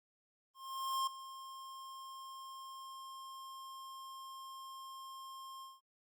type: tone with ADSR envelope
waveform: square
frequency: 1065 Hz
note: C6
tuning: 30 cents sharp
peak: -33 dBFS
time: 0.54-5.81 s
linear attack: 530 ms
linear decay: 6 ms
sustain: -15 dB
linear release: 190 ms
effects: Opus 32 kbps